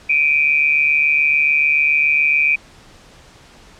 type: tone pair together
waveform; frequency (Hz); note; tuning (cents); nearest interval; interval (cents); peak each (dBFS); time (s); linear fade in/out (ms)
sine; 2337 / 2484; D7 / D#7; -9 / -3; minor second; 106; -15; 0.09-2.56; 10
effects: pink hiss -45 dBFS RMS until 3.79 s + low-pass 7000 Hz 12 dB/octave